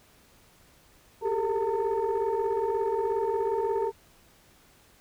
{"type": "tone cluster", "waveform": "sine", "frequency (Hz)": [391.4, 408.2, 453.7, 906], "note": ["G4", "G#4", "A#4", "A#5"], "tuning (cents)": [-3, -30, -47, -50], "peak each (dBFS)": [-30, -29, -28, -30], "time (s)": [1.21, 3.92], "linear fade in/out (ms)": 50, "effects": ["tanh soft clip ceiling -19 dBFS", "pink hiss -59 dBFS RMS until 5 s"]}